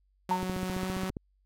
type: tone with pitch glide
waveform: sawtooth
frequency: 185 to 187.69 Hz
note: F#3 to F#3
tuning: 0 to +25 cents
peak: -28 dBFS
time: 0.29-1.1 s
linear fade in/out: 2 ms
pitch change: +25 cents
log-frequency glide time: 0.73-0.95 s
type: tone with exponential decay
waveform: sine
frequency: 911 Hz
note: A#5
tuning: 40 cents flat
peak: -21 dBFS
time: 0.31-0.52 s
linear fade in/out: 2 ms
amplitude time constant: 45 ms
type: click train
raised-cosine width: 3 ms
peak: -22 dBFS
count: 12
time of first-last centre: 0.43-1.168 s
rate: 14.9 Hz
effects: added 48 Hz sine -66 dBFS peak until 1.45 s + AAC 48 kbps